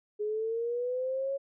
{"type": "linear sweep", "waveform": "sine", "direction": "up", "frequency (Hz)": [415.3, 554.4], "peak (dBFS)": -29, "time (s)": [0.19, 1.38], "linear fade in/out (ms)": 20, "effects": []}